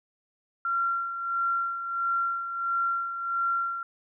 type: tone with tremolo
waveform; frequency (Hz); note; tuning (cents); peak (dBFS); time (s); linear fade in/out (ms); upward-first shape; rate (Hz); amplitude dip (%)
sine; 1372; F6; -31; -23; 0.65-3.83; 2; sine; 1.5; 60
effects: none